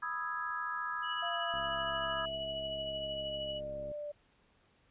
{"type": "chord", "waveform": "sine", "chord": "E major seventh", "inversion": "second", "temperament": "equal", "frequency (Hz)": [987.8, 1244.5, 1318.5, 1661.2], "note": ["B5", "D#6", "E6", "G#6"], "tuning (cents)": [0, 0, 0, 0], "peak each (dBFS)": [-42, -39, -42, -39], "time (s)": [0.02, 2.26], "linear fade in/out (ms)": 10}
{"type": "tone with tremolo", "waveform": "sine", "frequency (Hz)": 2934, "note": "F#7", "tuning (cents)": -15, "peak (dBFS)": -37, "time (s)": [1.02, 3.61], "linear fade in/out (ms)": 50, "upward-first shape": "triangle", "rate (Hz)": 13, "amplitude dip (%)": 55}
{"type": "linear sweep", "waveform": "sine", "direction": "down", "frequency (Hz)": [690, 587.3], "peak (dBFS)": -38, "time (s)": [1.22, 4.12], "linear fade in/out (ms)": 10}
{"type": "click train", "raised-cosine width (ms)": 3, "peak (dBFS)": -38, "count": 163, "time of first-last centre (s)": [1.54, 3.915], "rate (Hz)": 68.2}
{"effects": ["pink hiss -69 dBFS RMS until 4.9 s", "resampled to 8000 Hz"]}